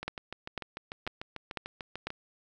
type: two click trains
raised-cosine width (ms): 0.3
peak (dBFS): -22 / -17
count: 15 / 5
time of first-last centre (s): 0.03-2.104 / 0.08-2.07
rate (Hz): 6.75 / 2.01
effects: none